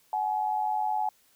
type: tone pair together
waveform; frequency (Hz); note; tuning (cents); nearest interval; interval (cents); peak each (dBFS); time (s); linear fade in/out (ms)
sine; 748 / 847.5; F#5 / G#5; +19 / +35; major second; 216; -30 / -27; 0.13-1.09; 2
effects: white hiss -64 dBFS RMS until 1.35 s